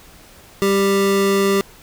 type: tone pair together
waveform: square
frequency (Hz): 197.3 / 394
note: G3 / G4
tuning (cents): +11 / +9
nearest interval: octave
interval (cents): 1198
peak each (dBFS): -20 / -16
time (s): 0.62-1.61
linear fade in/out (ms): 0
effects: pink hiss -45 dBFS RMS until 1.82 s